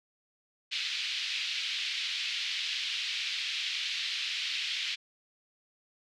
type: band-pass noise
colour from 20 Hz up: pink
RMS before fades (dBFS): -34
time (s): 0.71-4.96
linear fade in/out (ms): 20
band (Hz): 2500 to 4300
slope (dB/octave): 24
effects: none